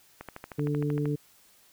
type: click train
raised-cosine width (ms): 0.5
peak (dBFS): -24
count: 12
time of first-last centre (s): 0.21-1.056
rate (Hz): 13
type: harmonic tone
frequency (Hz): 146.83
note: D3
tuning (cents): 0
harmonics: 1 / 2 / 3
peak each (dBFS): -28 / -31 / -33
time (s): 0.58-1.16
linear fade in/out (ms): 10
effects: white hiss -60 dBFS RMS until 1.72 s